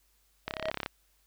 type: tone with exponential growth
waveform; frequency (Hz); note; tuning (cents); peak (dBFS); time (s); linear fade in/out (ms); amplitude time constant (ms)
triangle; 633; D#5; +30; -25; 0.46-0.7; 1; 51
type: click train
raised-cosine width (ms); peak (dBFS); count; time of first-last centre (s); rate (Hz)
0.3; -16; 14; 0.48-0.861; 34.1
effects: added 50 Hz sine -70 dBFS peak until 1.26 s + white hiss -70 dBFS RMS until 1.26 s